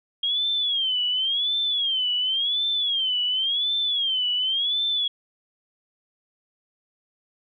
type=tone with vibrato; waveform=sine; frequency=3237 Hz; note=G#7; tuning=45 cents flat; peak=-21 dBFS; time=0.23-5.08 s; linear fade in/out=5 ms; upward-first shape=sine; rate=0.92 Hz; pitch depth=160 cents each way; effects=none